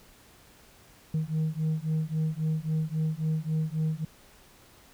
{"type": "beating tone pair", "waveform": "sine", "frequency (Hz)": [155.56, 159.26], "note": ["D#3", "D#3"], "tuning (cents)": [0, 41], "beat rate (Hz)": 3.7, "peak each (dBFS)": -27, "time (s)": [1.14, 4.05], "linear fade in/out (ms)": 5, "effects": ["tanh soft clip ceiling -23 dBFS", "pink hiss -56 dBFS RMS until 4.93 s"]}